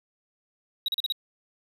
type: tone bursts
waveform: triangle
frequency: 3832 Hz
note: A#7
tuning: 47 cents sharp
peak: -23 dBFS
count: 5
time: 0.86-1.123 s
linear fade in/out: 2 ms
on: 23 ms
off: 37 ms
effects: none